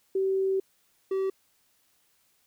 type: tone pair in turn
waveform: sine / triangle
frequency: 384.2 / 384.2 Hz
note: G4 / G4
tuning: -35 / -35 cents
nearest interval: unison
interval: 0 cents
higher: neither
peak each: -23 dBFS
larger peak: neither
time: 0.15-0.6 / 1.11-1.3 s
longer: first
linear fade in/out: 5 ms
effects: white hiss -68 dBFS RMS until 2.46 s